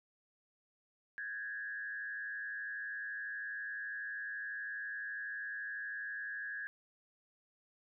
sine tone with frequency modulation, 1661.2 Hz, G#6, in tune, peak -39 dBFS, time 1.18-6.67 s, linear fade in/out 0 ms, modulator 112 Hz, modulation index 0.79, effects none

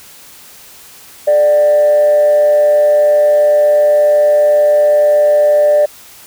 sine tone with frequency modulation, 593 Hz, D5, 17 cents sharp, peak -5 dBFS, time 1.27-5.86 s, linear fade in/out 10 ms, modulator 164 Hz, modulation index 0.22, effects tanh soft clip ceiling -3 dBFS + white hiss -38 dBFS RMS until 6.26 s

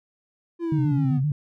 triangle linear sweep, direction down, 344.5 to 240.8 Hz, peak -22 dBFS, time 0.59-1.21 s, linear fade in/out 50 ms
sine tone with vibrato, 141.7 Hz, C#3, 38 cents sharp, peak -20 dBFS, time 0.72-1.32 s, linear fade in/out 2 ms, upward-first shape square, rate 7.7 Hz, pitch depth 100 cents each way
effects none

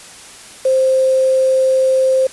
sine tone with quantisation, 524 Hz, C5, 2 cents sharp, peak -10 dBFS, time 0.65-2.27 s, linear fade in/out 5 ms, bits 5, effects white hiss -37 dBFS RMS until 2.32 s + resampled to 24000 Hz

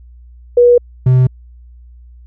sine / triangle tone pair in turn, 484.1 / 127.9 Hz, B4 / C3, -35 / -39 cents, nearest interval octave + major seventh, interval 2304 cents, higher first, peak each -4 dBFS, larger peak neither, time 0.57-0.78 / 1.06-1.27 s, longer neither, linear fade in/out 5 ms, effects added 60 Hz sine -36 dBFS peak until 2.26 s

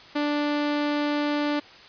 sawtooth tone, 293.7 Hz, D4, in tune, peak -19 dBFS, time 0.15-1.6 s, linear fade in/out 10 ms, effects white hiss -47 dBFS RMS until 1.88 s + resampled to 11025 Hz

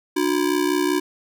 square ring-modulated tone, 329.5 Hz, E4, 1 cent flat, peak -16 dBFS, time 0.16-1 s, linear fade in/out 10 ms, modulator 32.6 Hz, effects none

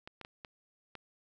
clicks, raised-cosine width 0.3 ms, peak -29 dBFS, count 5, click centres 0.075 / 0.213 / 0.249 / 0.448 / 0.953 s, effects none

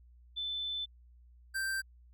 sine / square tone pair in turn, 3520 / 1568 Hz, A7 / G6, 0 / 0 cents, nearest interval octave + major second, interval 1400 cents, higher first, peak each -34 / -33 dBFS, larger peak second, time 0.36-0.86 / 1.54-1.82 s, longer first, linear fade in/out 20 ms, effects added 60 Hz sine -56 dBFS peak until 2.13 s

